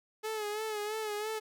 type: tone with vibrato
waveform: sawtooth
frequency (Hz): 427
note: G#4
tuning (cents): +48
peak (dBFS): -30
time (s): 0.23-1.4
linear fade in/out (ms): 20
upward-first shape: sine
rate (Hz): 3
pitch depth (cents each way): 53
effects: none